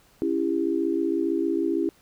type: chord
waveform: sine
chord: C# diminished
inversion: none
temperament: just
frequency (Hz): 277.2 / 332.6 / 399.1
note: C#4 / E4 / G4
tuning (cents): 0 / +16 / +31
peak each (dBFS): -28 / -24 / -28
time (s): 0.22-1.89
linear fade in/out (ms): 0
effects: pink hiss -59 dBFS RMS until 2.01 s